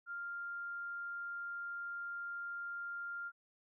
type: tone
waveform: sine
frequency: 1396.9 Hz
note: F6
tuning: in tune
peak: -40 dBFS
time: 0.06-3.32 s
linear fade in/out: 50 ms
effects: none